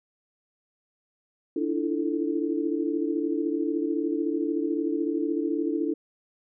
sine tone cluster, 293.4 / 329.6 / 343.2 / 440.1 Hz, D4 / E4 / F4 / A4, -2 / 0 / -30 / 0 cents, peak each -28 / -28 / -34 / -32 dBFS, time 1.56-5.94 s, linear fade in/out 5 ms, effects none

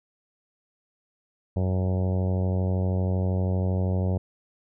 harmonic tone, 92.7 Hz, F#2, 4 cents sharp, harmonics 1 / 2 / 3 / 4 / 5 / 6 / 7 / 8 / 9 / 10, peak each -23 / -29 / -39 / -37 / -37 / -37 / -40 / -45 / -47 / -52 dBFS, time 1.56-4.18 s, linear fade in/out 5 ms, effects none

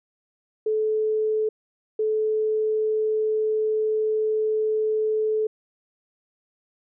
sine tone pair in turn, 433.2 / 433.2 Hz, A4 / A4, -27 / -27 cents, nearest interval unison, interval 0 cents, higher neither, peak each -20 dBFS, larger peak neither, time 0.66-1.49 / 1.99-5.47 s, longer second, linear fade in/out 5 ms, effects none

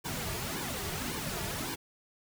pink noise with flanger, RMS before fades -36 dBFS, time 0.04-1.76 s, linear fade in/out 20 ms, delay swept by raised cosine 1.5 to 3.9 ms, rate 1.8 Hz, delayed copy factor -0.75, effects none

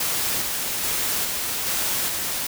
white noise with tremolo, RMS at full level -24 dBFS, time 0-2.47 s, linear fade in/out 5 ms, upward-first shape square, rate 1.2 Hz, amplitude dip 25%, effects none

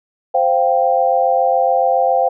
sine chord, C suspended fourth, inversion none, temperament just, 523.3 / 697.7 / 784.9 Hz, C5 / F5 / G5, 0 / -2 / +2 cents, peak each -16 dBFS, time 0.34-2.29 s, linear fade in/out 10 ms, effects none

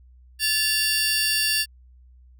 sawtooth tone cluster, 1737 / 2771 / 4578 Hz, A6 / F7 / D8, -23 / -14 / -45 cents, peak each -24 / -22 / -20 dBFS, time 0.39-1.66 s, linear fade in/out 50 ms, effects added 62 Hz sine -48 dBFS peak until 2.39 s

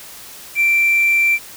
triangle tone with hard clipping, 2349 Hz, D7, in tune, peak -12 dBFS, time 0.55-1.39 s, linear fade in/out 50 ms, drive 4 dB, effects white hiss -37 dBFS RMS until 1.56 s

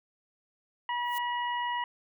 harmonic tone, 967 Hz, B5, 37 cents flat, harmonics 1 / 2 / 3, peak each -30 / -36 / -40 dBFS, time 0.89-1.84 s, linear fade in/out 2 ms
violet noise with exponential growth, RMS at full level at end -37 dBFS, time 1-1.18 s, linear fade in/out 0 ms, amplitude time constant 37 ms
effects none

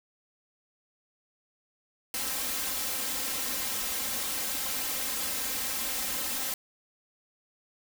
white noise with comb filter, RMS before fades -32 dBFS, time 2.14-6.54 s, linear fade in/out 2 ms, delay 3.8 ms, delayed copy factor +0.95, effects none

